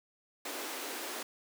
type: high-pass noise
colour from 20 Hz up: pink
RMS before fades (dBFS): -40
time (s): 0.45-1.23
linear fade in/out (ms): 5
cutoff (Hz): 270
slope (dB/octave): 48
effects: none